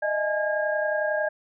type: tone cluster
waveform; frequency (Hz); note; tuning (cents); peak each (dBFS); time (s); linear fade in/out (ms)
sine; 613 / 644 / 842 / 1629; D#5 / E5 / G#5 / G#6; -26 / -41 / +24 / -34; -25 / -32 / -33 / -28; 0.02-1.29; 10
effects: none